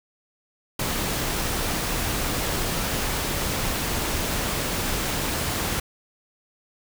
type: noise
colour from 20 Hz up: pink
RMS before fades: -26 dBFS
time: 0.79-5.8 s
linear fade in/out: 5 ms
effects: none